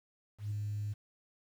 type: tone with ADSR envelope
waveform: sine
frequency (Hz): 104.2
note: G#2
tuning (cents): +6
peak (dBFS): -31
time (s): 0.38-0.94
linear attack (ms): 130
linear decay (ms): 8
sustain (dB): -2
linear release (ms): 18
effects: tanh soft clip ceiling -30 dBFS + 10-bit